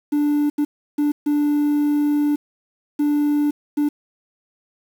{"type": "tone bursts at uneven times", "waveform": "triangle", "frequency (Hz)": 293.7, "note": "D4", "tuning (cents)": 0, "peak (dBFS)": -13, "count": 6, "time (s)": [[0.12, 0.5], [0.58, 0.65], [0.98, 1.12], [1.26, 2.36], [2.99, 3.51], [3.77, 3.89]], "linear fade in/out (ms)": 10, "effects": ["tanh soft clip ceiling -9 dBFS", "7-bit"]}